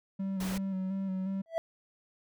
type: tone with vibrato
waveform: triangle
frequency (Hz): 190.8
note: G3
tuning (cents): -47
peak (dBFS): -29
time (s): 0.19-1.42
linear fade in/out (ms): 10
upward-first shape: square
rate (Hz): 2.8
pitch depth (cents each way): 26
type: noise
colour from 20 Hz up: pink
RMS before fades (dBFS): -40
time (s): 0.4-0.58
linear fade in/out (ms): 5
type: tone with exponential growth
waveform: triangle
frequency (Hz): 659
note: E5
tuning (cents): -1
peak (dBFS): -22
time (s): 1.46-1.58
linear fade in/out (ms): 0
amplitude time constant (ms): 24
effects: none